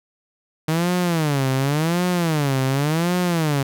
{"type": "tone with vibrato", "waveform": "sawtooth", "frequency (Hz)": 154.1, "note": "D#3", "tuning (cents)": -16, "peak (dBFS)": -14, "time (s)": [0.68, 3.63], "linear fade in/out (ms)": 5, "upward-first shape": "sine", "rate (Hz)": 0.9, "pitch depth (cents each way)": 270, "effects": []}